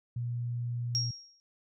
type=tone; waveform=sine; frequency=120 Hz; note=B2; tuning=49 cents flat; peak=-31 dBFS; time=0.16-1.11 s; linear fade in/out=5 ms
type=tone with exponential decay; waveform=sine; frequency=5588 Hz; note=F8; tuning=in tune; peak=-25 dBFS; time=0.95-1.4 s; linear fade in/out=0 ms; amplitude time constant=96 ms
effects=none